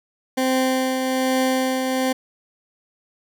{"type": "tone with tremolo", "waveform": "20% pulse", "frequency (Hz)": 260, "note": "C4", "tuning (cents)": -11, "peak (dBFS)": -12, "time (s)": [0.37, 2.13], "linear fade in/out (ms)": 10, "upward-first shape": "triangle", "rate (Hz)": 1.2, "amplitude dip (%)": 40, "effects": []}